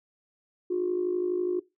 sine tone with amplitude modulation, 359.7 Hz, F#4, 49 cents flat, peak -21 dBFS, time 0.7-1.6 s, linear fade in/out 10 ms, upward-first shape sine, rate 52.1 Hz, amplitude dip 65%, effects noise-tail reverb RT60 0.2 s tail -19 dB re dry + tanh soft clip ceiling -18 dBFS

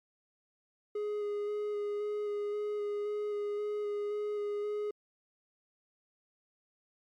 triangle tone with vibrato, 415.3 Hz, G#4, in tune, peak -30 dBFS, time 0.95-4.91 s, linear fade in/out 5 ms, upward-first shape square, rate 1.9 Hz, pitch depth 11 cents each way, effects MP3 96 kbps

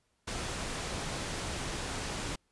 pink low-pass noise, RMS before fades -37 dBFS, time 0.27-2.36 s, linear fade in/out 10 ms, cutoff 9600 Hz, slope 24 dB/octave, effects pink hiss -75 dBFS RMS until 2.51 s + resampled to 24000 Hz

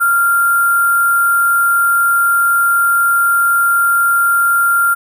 sine tone with sample-and-hold, 1388 Hz, F6, 11 cents flat, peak -9 dBFS, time 0-4.95 s, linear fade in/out 20 ms, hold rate 11025 Hz, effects none

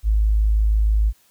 sine tone, 53.1 Hz, G#1, 39 cents sharp, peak -14 dBFS, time 0.03-1.13 s, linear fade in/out 50 ms, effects white hiss -58 dBFS RMS until 1.3 s

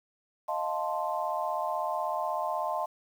sine chord, F dominant seventh, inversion third, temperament equal, 622.3 / 698.5 / 880 / 1046.5 Hz, Eb5 / F5 / A5 / C6, 0 / 0 / 0 / 0 cents, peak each -34 dBFS, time 0.48-2.86 s, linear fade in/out 10 ms, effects 9-bit

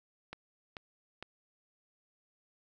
clicks, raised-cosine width 0.3 ms, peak -26 dBFS, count 3, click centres 0.33 / 0.768 / 1.226 s, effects none

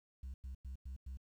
sine tone bursts, 65.41 Hz, C2, in tune, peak -40 dBFS, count 5, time 0.23-1.172 s, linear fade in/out 5 ms, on 110 ms, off 98 ms, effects tanh soft clip ceiling -42 dBFS + 12-bit

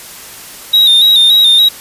triangle tone with vibrato, 3729 Hz, A#7, in tune, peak -3 dBFS, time 0.73-1.69 s, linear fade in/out 10 ms, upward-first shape square, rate 3.5 Hz, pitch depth 46 cents each way, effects white hiss -31 dBFS RMS until 1.8 s + resampled to 32000 Hz

